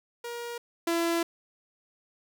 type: tone pair in turn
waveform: sawtooth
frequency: 474.1 / 336.6 Hz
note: A#4 / E4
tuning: +29 / +36 cents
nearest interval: tritone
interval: 593 cents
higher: first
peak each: -31 / -21 dBFS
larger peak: second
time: 0.24-0.58 / 0.87-1.23 s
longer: second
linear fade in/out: 5 ms
effects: none